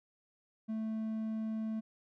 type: tone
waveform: triangle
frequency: 220 Hz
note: A3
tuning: in tune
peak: -32 dBFS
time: 0.68-1.81 s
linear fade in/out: 20 ms
effects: none